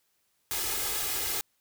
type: noise with comb filter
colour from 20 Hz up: white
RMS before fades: -31 dBFS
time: 0.51-1.41 s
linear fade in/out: 0 ms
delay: 2.4 ms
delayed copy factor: +0.65
effects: white hiss -73 dBFS RMS until 1.6 s